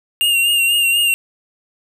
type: tone with vibrato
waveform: square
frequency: 2794 Hz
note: F7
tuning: in tune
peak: -13 dBFS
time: 0.21-1.14 s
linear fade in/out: 0 ms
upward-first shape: sine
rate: 4.1 Hz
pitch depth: 37 cents each way
effects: none